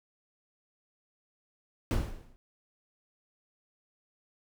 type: noise with exponential decay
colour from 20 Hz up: brown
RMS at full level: -22 dBFS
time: 1.91-2.36 s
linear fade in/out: 0 ms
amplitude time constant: 96 ms
effects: none